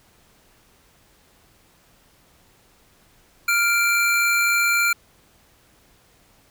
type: tone pair together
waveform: square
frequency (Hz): 1396.7 / 2349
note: F6 / D7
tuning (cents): 0 / 0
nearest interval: major sixth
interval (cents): 900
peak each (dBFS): -21 / -20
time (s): 3.48-4.93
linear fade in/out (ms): 5
effects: pink hiss -57 dBFS RMS until 6.5 s